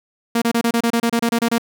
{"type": "tone bursts", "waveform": "sawtooth", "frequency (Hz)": 233.1, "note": "A#3", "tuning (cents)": 0, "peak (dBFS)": -11, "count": 13, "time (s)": [0.35, 1.582], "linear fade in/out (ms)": 5, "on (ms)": 68, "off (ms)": 29, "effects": []}